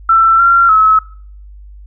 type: tone with pitch steps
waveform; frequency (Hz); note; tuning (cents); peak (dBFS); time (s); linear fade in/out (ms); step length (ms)
sine; 1337 / 1374 / 1292; E6 / F6 / E6; +24 / -29 / -35; -5; 0.09-0.99; 5; 300
effects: noise-tail reverb RT60 0.5 s tail -20 dB re dry + added 50 Hz sine -32 dBFS peak until 1.86 s